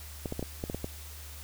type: clicks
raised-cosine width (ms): 2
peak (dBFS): -20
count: 8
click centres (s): 0.258 / 0.324 / 0.394 / 0.427 / 0.639 / 0.699 / 0.746 / 0.844
effects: added 74 Hz sine -44 dBFS peak until 1.43 s + white hiss -48 dBFS RMS until 1.43 s